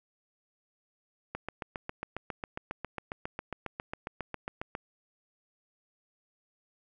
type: click train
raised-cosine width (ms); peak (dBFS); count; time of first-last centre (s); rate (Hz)
0.5; -20; 26; 1.35-4.751; 7.35
effects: none